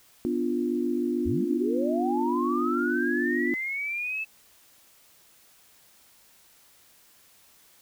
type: chord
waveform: sine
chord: B diminished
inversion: none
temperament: equal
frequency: 246.9 / 293.7 / 349.2 Hz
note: B3 / D4 / F4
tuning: 0 / 0 / 0 cents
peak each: -28 / -30 / -28 dBFS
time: 0.25-3.54 s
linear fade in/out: 0 ms
type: linear sweep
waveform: sine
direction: up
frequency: 58.27 to 2637 Hz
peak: -28 dBFS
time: 1.25-4.25 s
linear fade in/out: 20 ms
effects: white hiss -58 dBFS RMS until 7.81 s